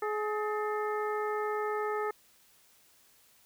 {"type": "harmonic tone with a mistuned harmonic", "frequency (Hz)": 422.9, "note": "G#4", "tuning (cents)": 31, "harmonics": [1, 2, 3, 4, 5], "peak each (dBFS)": [-32, -37, -36, -42, -48], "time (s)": [0.02, 2.11], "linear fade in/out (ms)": 5, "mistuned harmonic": 4, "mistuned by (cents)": 88, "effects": ["white hiss -63 dBFS RMS until 3.45 s"]}